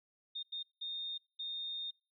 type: tone bursts at uneven times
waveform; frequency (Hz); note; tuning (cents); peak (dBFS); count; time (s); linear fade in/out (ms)
sine; 3664; A#7; -31; -38; 4; 0.35-0.43 / 0.52-0.63 / 0.81-1.18 / 1.39-1.91; 10
effects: noise-tail reverb RT60 0.3 s tail -25 dB re dry